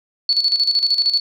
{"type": "tone with tremolo", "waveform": "sine", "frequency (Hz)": 4435, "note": "C#8", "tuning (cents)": 0, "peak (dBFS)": -12, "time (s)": [0.29, 1.2], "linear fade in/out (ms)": 2, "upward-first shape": "square", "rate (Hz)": 13, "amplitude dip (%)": 65, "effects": []}